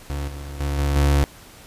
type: tone with level steps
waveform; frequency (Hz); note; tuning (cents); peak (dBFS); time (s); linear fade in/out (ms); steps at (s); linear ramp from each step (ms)
35% pulse; 71.1; C#2; +45; -23 / -30 / -20 / -17 / -13; 0.1-1.24; 0; 0.28 / 0.6 / 0.78 / 0.96; 2
effects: pink hiss -45 dBFS RMS until 1.66 s + resampled to 32000 Hz